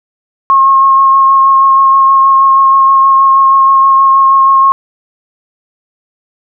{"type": "tone with vibrato", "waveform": "sine", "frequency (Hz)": 1080, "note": "C#6", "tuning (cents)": -45, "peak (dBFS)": -3, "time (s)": [0.5, 4.72], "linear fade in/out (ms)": 0, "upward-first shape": "sine", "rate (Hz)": 6.3, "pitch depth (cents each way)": 13, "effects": []}